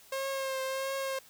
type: tone with vibrato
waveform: sawtooth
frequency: 535 Hz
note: C5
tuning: 38 cents sharp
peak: -28 dBFS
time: 0.12-1.19 s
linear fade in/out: 5 ms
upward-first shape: triangle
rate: 1.5 Hz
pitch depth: 30 cents each way
effects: white hiss -57 dBFS RMS until 1.29 s

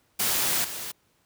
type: noise with level steps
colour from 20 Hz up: white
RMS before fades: -25 / -35 dBFS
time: 0.19-0.92 s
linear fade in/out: 10 ms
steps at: 0.64 s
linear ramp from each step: 5 ms
effects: pink hiss -67 dBFS RMS until 1.25 s + high-pass 60 Hz 12 dB/octave

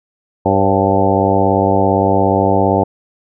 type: harmonic tone with a mistuned harmonic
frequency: 97.4 Hz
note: G2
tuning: 11 cents flat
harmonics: 1 / 2 / 3 / 4 / 5 / 6 / 7 / 8 / 9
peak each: -19 / -19 / -19 / -19 / -19 / -19 / -19 / -19 / -19 dBFS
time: 0.45-2.84 s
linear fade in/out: 10 ms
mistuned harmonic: 6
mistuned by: -57 cents
effects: none

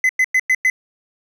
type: tone bursts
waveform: triangle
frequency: 2030 Hz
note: B6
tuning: 47 cents sharp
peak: -10 dBFS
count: 5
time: 0.04-0.7 s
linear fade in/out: 2 ms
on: 52 ms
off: 100 ms
effects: none

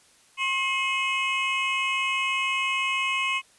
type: tone cluster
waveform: triangle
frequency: 1075 / 2141 / 2555 / 2955 Hz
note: C6 / C7 / D#7 / F#7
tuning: +47 / +39 / +45 / -3 cents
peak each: -27 / -28 / -26 / -30 dBFS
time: 0.37-3.42 s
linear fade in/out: 50 ms
effects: white hiss -58 dBFS RMS until 3.58 s + resampled to 24000 Hz

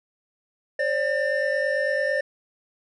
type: tone cluster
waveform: triangle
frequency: 536 / 585 / 1799 Hz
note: C5 / D5 / A6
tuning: +42 / -7 / +38 cents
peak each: -24 dBFS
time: 0.79-2.21 s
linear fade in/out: 5 ms
effects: resampled to 22050 Hz

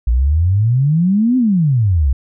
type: exponential two-way sweep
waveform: sine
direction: up then down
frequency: 55.8 to 261.6 to 62.1 Hz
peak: -10 dBFS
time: 0.07-2.13 s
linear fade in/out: 5 ms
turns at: 1.37 s
effects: none

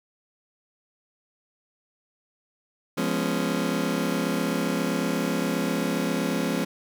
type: chord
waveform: 30% pulse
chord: C# dominant seventh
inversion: first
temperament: just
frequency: 173.24 / 207.9 / 249.5 / 277.2 Hz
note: E#3 / G#3 / B3 / C#4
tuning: -14 / +2 / +18 / 0 cents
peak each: -27 dBFS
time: 2.97-6.65 s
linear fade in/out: 10 ms
effects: none

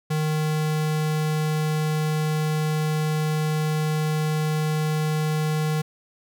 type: tone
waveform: square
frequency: 154.4 Hz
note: D#3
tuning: 13 cents flat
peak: -22 dBFS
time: 0.1-5.82 s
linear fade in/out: 10 ms
effects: none

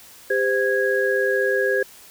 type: tone cluster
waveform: sine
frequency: 398.9 / 515 / 1652 Hz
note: G4 / C5 / G#6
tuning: +30 / -28 / -10 cents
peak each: -22 dBFS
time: 0.3-1.83 s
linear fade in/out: 5 ms
effects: white hiss -46 dBFS RMS until 2.1 s

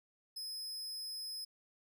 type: tone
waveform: 40% pulse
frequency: 5100 Hz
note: D#8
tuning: 42 cents sharp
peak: -40 dBFS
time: 0.36-1.45 s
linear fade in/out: 10 ms
effects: none

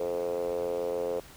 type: tone with band-pass filter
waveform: 5% pulse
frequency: 87 Hz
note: F2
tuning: 6 cents flat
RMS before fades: -31 dBFS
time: 0-1.2 s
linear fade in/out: 5 ms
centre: 480 Hz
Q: 9.4
effects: pink hiss -51 dBFS RMS until 1.36 s

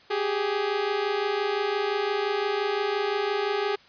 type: tone pair together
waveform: sawtooth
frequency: 389.5 / 415.3 Hz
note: G4 / G#4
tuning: -11 / 0 cents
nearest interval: minor second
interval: 111 cents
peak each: -25 / -22 dBFS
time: 0.1-3.76 s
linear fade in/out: 10 ms
effects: white hiss -54 dBFS RMS until 3.88 s + resampled to 11025 Hz

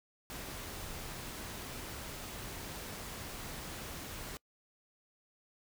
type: noise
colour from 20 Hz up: pink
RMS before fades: -44 dBFS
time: 0.3-4.37 s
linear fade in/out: 0 ms
effects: noise-tail reverb RT60 0.1 s tail -25 dB re dry

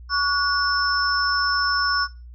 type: tone cluster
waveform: sine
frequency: 1123 / 1457 / 5310 Hz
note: C#6 / F#6 / E8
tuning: +22 / -27 / +12 cents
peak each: -23 dBFS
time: 0.09-2.08 s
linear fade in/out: 50 ms
effects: noise-tail reverb RT60 0.3 s tail -20 dB re dry + added 60 Hz sine -38 dBFS peak until 2.34 s

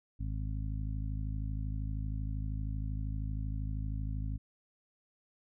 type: harmonic tone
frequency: 52.8 Hz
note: G#1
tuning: 29 cents sharp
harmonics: 1 / 2 / 3 / 4 / 5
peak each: -35 / -38 / -45 / -49 / -48 dBFS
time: 0.19-4.38 s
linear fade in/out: 20 ms
effects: none

